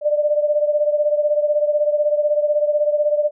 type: beating tone pair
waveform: sine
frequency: 592 / 608 Hz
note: D5 / D#5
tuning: +14 / -40 cents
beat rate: 16 Hz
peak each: -16 / -21 dBFS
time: 0.01-3.31 s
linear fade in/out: 50 ms
effects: none